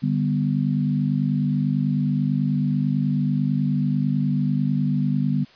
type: chord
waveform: sine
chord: G major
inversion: second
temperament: equal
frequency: 146.83 / 196 / 246.9 Hz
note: D3 / G3 / B3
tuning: 0 / 0 / 0 cents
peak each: -22 / -24 / -24 dBFS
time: 0.02-5.45 s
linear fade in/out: 20 ms
effects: white hiss -51 dBFS RMS until 5.55 s + resampled to 11025 Hz